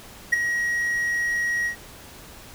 triangle tone with ADSR envelope, 1898 Hz, A#6, 31 cents sharp, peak -11 dBFS, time 0.32-1.76 s, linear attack 12 ms, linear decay 15 ms, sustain -9 dB, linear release 97 ms, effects pink hiss -44 dBFS RMS until 2.54 s

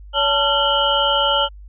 sine tone cluster, 566 / 884 / 1372 / 2934 / 3134 Hz, C#5 / A5 / F6 / F#7 / G7, +36 / +8 / -31 / -15 / -1 cents, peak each -21 dBFS, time 0.13-1.49 s, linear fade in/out 50 ms, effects added 50 Hz sine -36 dBFS peak until 1.68 s

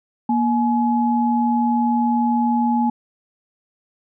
sine tone pair together, 236.7 / 847 Hz, A#3 / G#5, +27 / +34 cents, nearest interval octave + minor seventh, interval 2207 cents, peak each -17 / -20 dBFS, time 0.29-2.9 s, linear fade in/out 5 ms, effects none

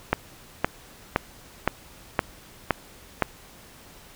click train, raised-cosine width 0.5 ms, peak -4 dBFS, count 7, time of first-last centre 0.13-3.223 s, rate 1.94 Hz, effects pink hiss -49 dBFS RMS until 4.15 s

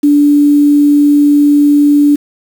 sine tone with quantisation, 290.7 Hz, D4, 18 cents flat, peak -4 dBFS, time 0.03-2.16 s, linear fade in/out 10 ms, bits 5, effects none

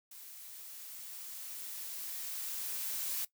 blue noise with level ramp, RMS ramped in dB -51 to -36 dBFS, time 0.11-3.25 s, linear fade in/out 5 ms, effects noise-tail reverb RT60 0.1 s tail -18 dB re dry

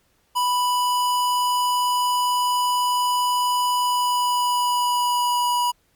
square tone with pitch glide, 987.8 to 974.8 Hz, B5 to B5, 0 to -23 cents, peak -19 dBFS, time 0.35-5.72 s, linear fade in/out 20 ms, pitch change -23 cents, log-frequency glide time 3.77-5.51 s, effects pink hiss -64 dBFS RMS until 5.95 s + MP3 96 kbps

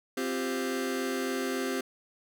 sawtooth chord, C suspended fourth, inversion none, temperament just, 261.6 / 348.8 / 392.4 Hz, C4 / F4 / G4, 0 / -2 / +2 cents, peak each -28 / -33 / -29 dBFS, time 0.17-1.81 s, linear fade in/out 5 ms, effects none

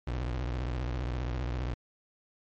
30% pulse tone with vibrato, 61.74 Hz, B1, in tune, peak -28 dBFS, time 0.07-1.74 s, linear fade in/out 5 ms, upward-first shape triangle, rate 15 Hz, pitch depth 250 cents each way, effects low-pass 4000 Hz 12 dB/octave + MP3 48 kbps

